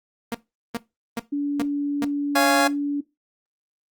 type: tone bursts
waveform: sawtooth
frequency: 233.1 Hz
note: A#3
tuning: in tune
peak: -20 dBFS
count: 5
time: 0.32-2.045 s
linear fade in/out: 2 ms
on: 25 ms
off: 400 ms
type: tone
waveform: sine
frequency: 287 Hz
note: D4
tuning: 40 cents flat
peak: -21 dBFS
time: 1.32-3.01 s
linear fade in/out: 10 ms
type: chord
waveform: 25% pulse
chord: Db major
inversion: none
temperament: just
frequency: 554.4 / 693 / 831.5 Hz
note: Db5 / F5 / Ab5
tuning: 0 / -14 / +2 cents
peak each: -18 dBFS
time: 2.35-2.68 s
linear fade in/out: 10 ms
effects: noise-tail reverb RT60 0.2 s tail -17 dB re dry + Opus 24 kbps